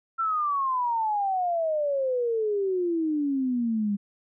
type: exponential sweep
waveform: sine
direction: down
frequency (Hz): 1362 to 198.8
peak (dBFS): -23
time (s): 0.18-3.97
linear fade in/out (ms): 20
effects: none